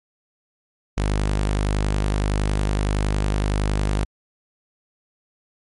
sawtooth tone, 50.8 Hz, G#1, 38 cents flat, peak -15 dBFS, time 0.97-4.05 s, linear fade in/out 10 ms, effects MP3 48 kbps

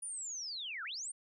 sine linear two-way sweep, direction down then up, 9720 to 1279 to 9190 Hz, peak -39 dBFS, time 0.02-1.12 s, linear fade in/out 10 ms, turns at 0.84 s, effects none

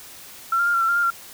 sine tone with pitch steps, 1354 / 1393 / 1407 / 1370 / 1343 / 1392 / 1405 / 1375 Hz, E6 / F6 / F6 / F6 / E6 / F6 / F6 / F6, +46 / -5 / +12 / -34 / +32 / -6 / +10 / -27 cents, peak -17 dBFS, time 0.52-1.104 s, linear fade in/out 5 ms, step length 73 ms, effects white hiss -42 dBFS RMS until 1.33 s

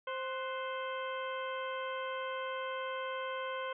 harmonic tone with a mistuned harmonic, 523.3 Hz, C5, in tune, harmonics 1 / 2 / 3 / 4 / 5 / 6, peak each -39 / -40 / -44 / -48 / -51 / -49 dBFS, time 0.07-3.73 s, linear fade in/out 5 ms, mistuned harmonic 3, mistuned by -85 cents, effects none

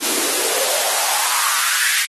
white noise with high-pass filter sweep, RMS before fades -18 dBFS, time 0-2.07 s, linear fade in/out 50 ms, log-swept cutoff 280 to 2000 Hz, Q 3.4, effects AAC 32 kbps

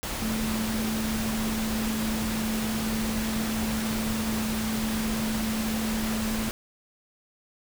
sine tone in noise, 220 Hz, A3, in tune, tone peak -27 dBFS, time 0.22-6.49 s, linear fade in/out 0 ms, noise pink, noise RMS -32 dBFS, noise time 0.03-6.51 s, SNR +2 dB, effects none

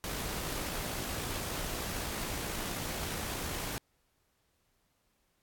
pink noise with amplitude modulation, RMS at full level -36 dBFS, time 0.04-3.78 s, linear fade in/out 0 ms, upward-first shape sine, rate 56.2 Hz, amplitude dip 25%, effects pink hiss -75 dBFS RMS until 5.42 s + AAC 64 kbps

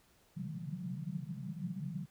white band-pass noise, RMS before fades -41 dBFS, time 0.36-2.06 s, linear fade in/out 10 ms, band 130 to 200 Hz, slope 96 dB/octave, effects pink hiss -68 dBFS RMS until 2.1 s

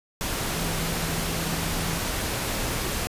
sine tone in noise, 164.81 Hz, E3, in tune, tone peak -32 dBFS, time 0.55-1.99 s, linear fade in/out 0 ms, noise pink, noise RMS -28 dBFS, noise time 0.21-3.07 s, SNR -7 dB, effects resampled to 32000 Hz

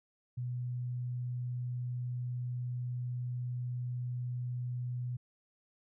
sine tone, 123.47 Hz, B2, in tune, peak -34 dBFS, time 0.37-5.17 s, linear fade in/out 10 ms, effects none

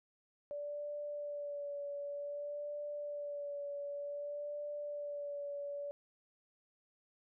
sine tone with vibrato, 579 Hz, D5, 25 cents flat, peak -39 dBFS, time 0.51-5.91 s, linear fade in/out 0 ms, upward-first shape sine, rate 0.54 Hz, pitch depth 23 cents each way, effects none

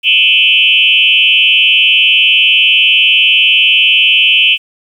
sine tone with frequency modulation, 2820 Hz, F7, 16 cents sharp, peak -5 dBFS, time 0.03-4.58 s, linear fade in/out 50 ms, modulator 160 Hz, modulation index 2.1, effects 7-bit

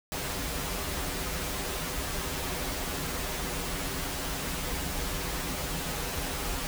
pink noise with comb filter, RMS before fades -33 dBFS, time 0.12-6.67 s, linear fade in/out 0 ms, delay 9.1 ms, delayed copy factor -0.8, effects none

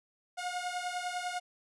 sawtooth beating tone pair, 714 / 724 Hz, F5 / F#5, +38 / -38 cents, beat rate 10 Hz, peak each -33 / -34 dBFS, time 0.37-1.4 s, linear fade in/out 20 ms, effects resampled to 24000 Hz

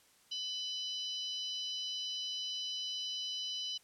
harmonic tone with a mistuned harmonic, 999 Hz, B5, 20 cents sharp, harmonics 3 / 4 / 5 / 6, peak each -38 / -44 / -46 / -51 dBFS, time 0.31-3.78 s, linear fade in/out 10 ms, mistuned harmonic 6, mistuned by -62 cents, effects white hiss -66 dBFS RMS until 3.83 s + low-pass 11000 Hz 12 dB/octave

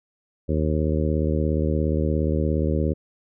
harmonic tone, 77.1 Hz, D#2, 15 cents flat, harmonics 1 / 2 / 3 / 4 / 5 / 6 / 7, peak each -23 / -26 / -28 / -29 / -30 / -31 / -31 dBFS, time 0.48-2.94 s, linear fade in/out 20 ms, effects none

